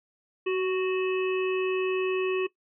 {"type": "harmonic tone with a mistuned harmonic", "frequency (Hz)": 370, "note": "F#4", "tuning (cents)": 0, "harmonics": [1, 3, 5, 7, 8], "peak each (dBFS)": [-24, -37, -43, -35, -44], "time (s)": [0.46, 2.47], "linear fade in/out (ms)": 10, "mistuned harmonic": 1, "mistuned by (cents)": 20, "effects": ["noise-tail reverb RT60 0.1 s tail -18 dB re dry"]}